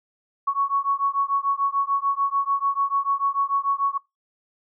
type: beating tone pair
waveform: sine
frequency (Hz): 1108.7 / 1115.5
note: C#6 / C#6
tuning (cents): 0 / +11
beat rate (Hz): 6.8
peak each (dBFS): -23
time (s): 0.47-3.98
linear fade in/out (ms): 10
effects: noise-tail reverb RT60 0.2 s tail -22 dB re dry